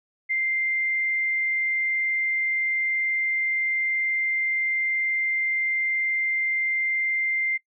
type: tone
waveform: sine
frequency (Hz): 2093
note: C7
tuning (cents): 0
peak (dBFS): -22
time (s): 0.29-7.58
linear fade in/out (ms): 20
effects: noise-tail reverb RT60 0.1 s tail -21 dB re dry